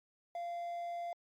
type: tone with quantisation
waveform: triangle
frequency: 691 Hz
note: F5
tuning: 19 cents flat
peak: -36 dBFS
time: 0.35-1.13 s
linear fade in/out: 2 ms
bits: 11
effects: Opus 48 kbps